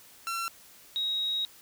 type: tone pair in turn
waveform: sawtooth / sine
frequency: 1355 / 3796 Hz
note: E6 / A#7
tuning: +47 / +31 cents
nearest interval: octave + tritone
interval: 1784 cents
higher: second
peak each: -27 dBFS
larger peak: neither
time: 0.27-0.48 / 0.96-1.45 s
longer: second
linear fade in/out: 0 ms
effects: white hiss -54 dBFS RMS until 1.61 s